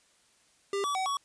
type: tone with pitch steps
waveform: square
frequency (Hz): 398.1 / 1146 / 758 / 1123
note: G4 / D6 / F#5 / C#6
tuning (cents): +27 / -43 / +42 / +22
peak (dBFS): -29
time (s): 0.73-1.17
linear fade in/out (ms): 2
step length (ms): 110
effects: white hiss -65 dBFS RMS until 1.24 s + resampled to 22050 Hz